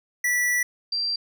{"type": "tone pair in turn", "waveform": ["square", "sine"], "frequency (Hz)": [1958, 4715], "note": ["B6", "D8"], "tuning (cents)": [-15, 6], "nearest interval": "octave + minor third", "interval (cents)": 1521, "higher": "second", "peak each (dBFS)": [-21, -23], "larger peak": "first", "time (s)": [[0.24, 0.63], [0.92, 1.16]], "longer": "first", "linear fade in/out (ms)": 5, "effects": []}